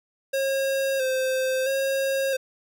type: tone with vibrato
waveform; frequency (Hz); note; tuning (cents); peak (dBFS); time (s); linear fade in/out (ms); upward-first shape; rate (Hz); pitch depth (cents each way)
square; 531; C5; +25; -23; 0.33-2.37; 10; square; 0.75; 33
effects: none